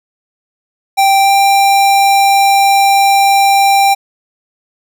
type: tone with pitch glide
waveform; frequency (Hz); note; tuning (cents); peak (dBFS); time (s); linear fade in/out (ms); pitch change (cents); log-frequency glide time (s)
square; 784 to 790.4; G5 to G5; 0 to +14; -7; 0.97-3.95; 20; +14; 1.22-1.31
effects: none